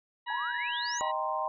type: harmonic tone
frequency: 964 Hz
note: B5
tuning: 42 cents flat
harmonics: 1 / 2 / 3 / 4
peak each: -35 / -41 / -45 / -47 dBFS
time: 0.26-1.12 s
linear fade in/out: 20 ms
type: tone with vibrato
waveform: sine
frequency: 1661.2 Hz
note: G#6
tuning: in tune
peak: -35 dBFS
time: 0.28-0.99 s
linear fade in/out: 10 ms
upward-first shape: sine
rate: 3.7 Hz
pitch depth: 15 cents each way
type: exponential sweep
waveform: sine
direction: up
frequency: 830.6 to 7070 Hz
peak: -34 dBFS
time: 0.3-1.01 s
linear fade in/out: 2 ms
type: chord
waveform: sine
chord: C minor seventh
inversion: first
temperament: equal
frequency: 622.3 / 784 / 932.3 / 1046.5 Hz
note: Eb5 / G5 / Bb5 / C6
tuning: 0 / 0 / 0 / 0 cents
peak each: -35 / -35 / -35 / -33 dBFS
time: 1.01-1.48 s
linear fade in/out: 0 ms
effects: none